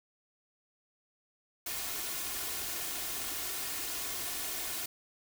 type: noise with comb filter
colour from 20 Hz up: white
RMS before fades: -37 dBFS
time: 1.66-4.86 s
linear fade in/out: 5 ms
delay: 2.8 ms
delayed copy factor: +0.5
effects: none